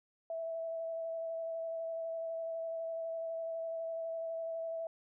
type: tone with vibrato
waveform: sine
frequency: 657 Hz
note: E5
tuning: 6 cents flat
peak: -36 dBFS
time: 0.3-4.87 s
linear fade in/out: 2 ms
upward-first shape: square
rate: 12 Hz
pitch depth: 10 cents each way
effects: none